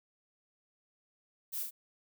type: noise with echo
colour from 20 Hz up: violet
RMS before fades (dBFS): -38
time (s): 1.52-1.64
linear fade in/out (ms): 20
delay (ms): 35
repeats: 2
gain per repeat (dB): -3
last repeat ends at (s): 1.71
effects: none